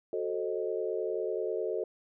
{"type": "chord", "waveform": "sine", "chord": "F# diminished seventh", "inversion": "none", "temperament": "equal with one note detuned", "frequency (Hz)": [370, 440, 528.7, 622.3], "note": ["F#4", "A4", "C5", "Eb5"], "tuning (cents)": [0, 0, 18, 0], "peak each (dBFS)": [-35, -33, -38, -38], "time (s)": [0.13, 1.84], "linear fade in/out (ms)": 2, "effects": []}